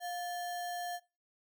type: tone with sample-and-hold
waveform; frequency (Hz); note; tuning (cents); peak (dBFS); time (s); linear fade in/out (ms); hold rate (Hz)
sine; 706; F5; +19; -36; 0-1; 50; 2450
effects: noise-tail reverb RT60 0.3 s tail -20 dB re dry